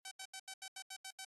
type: tone bursts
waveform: 5% pulse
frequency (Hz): 765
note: G5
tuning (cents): -42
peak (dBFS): -34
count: 9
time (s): 0.05-1.249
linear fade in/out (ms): 5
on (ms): 63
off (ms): 79
effects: AAC 32 kbps